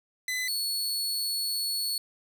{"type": "tone pair in turn", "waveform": "sawtooth", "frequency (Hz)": [2012, 4403], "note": ["B6", "C#8"], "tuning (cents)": [32, -13], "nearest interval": "octave + major second", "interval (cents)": 1355, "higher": "second", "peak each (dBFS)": -25, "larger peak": "neither", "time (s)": [[0.28, 0.48], [0.48, 1.98]], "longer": "second", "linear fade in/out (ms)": 2, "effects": []}